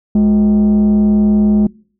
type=tone with frequency modulation; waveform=sine; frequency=210 Hz; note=G#3; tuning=19 cents sharp; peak=-5 dBFS; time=0.15-1.67 s; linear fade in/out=5 ms; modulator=153 Hz; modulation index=0.32; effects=noise-tail reverb RT60 0.5 s tail -26 dB re dry + tanh soft clip ceiling -7 dBFS